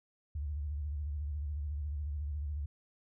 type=tone with vibrato; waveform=sine; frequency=73.42 Hz; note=D2; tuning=in tune; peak=-34 dBFS; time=0.35-2.66 s; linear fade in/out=5 ms; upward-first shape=square; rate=14 Hz; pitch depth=86 cents each way; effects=none